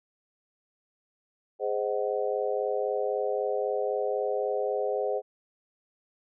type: chord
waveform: sine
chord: Ab dominant seventh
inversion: none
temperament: just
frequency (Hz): 415.3 / 519.1 / 623 / 747.5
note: Ab4 / C5 / Eb5 / Gb5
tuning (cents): 0 / -14 / +2 / +17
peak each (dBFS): -30 / -30 / -33 / -35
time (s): 1.59-5.22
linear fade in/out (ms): 50
effects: none